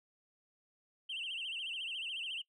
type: tone with vibrato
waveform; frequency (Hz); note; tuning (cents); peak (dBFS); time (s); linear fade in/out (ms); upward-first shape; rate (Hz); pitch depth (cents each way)
sine; 2918; F#7; -25; -36; 1.09-2.42; 10; sine; 14; 160
effects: noise-tail reverb RT60 0.1 s tail -22 dB re dry + tanh soft clip ceiling -35 dBFS